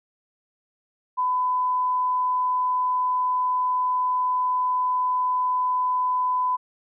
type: tone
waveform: sine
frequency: 1004 Hz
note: B5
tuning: 28 cents sharp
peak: -20 dBFS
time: 1.17-6.57 s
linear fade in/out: 20 ms
effects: none